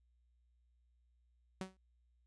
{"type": "tone with exponential decay", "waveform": "sawtooth", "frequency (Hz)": 188.5, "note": "F#3", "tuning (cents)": 32, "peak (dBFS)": -33, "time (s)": [1.61, 1.77], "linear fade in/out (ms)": 0, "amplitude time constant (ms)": 33, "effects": ["added 60 Hz sine -70 dBFS peak until 2.26 s", "resampled to 22050 Hz"]}